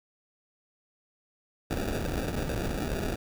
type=noise with sample-and-hold; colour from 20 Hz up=pink; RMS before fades=-31 dBFS; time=1.7-3.16 s; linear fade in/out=10 ms; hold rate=1050 Hz; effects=none